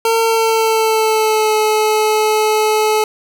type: tone with pitch glide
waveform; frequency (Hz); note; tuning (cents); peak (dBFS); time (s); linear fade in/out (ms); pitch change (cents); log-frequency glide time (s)
25% pulse; 454 to 430.5; A#4 to A4; -46 to -38; -8; 0.05-3.04; 2; -92; 0.2-1.55
effects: none